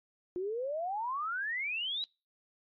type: exponential sweep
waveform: sine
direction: up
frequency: 348.9 to 3965 Hz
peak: -32 dBFS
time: 0.36-2.04 s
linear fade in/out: 0 ms
effects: noise-tail reverb RT60 0.3 s tail -26 dB re dry + MP3 32 kbps